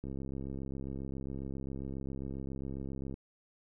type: click train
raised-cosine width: 3 ms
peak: -28 dBFS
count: 210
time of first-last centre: 0.04-3.141 s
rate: 67.4 Hz
effects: none